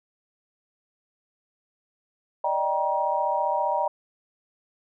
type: chord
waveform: sine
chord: Eb major seventh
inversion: third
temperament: equal with one note detuned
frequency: 587.3 / 622.3 / 784 / 948.6 Hz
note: D5 / Eb5 / G5 / Bb5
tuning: 0 / 0 / 0 / +30 cents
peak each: -29 / -30 / -28 / -25 dBFS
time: 2.44-3.88 s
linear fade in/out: 5 ms
effects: none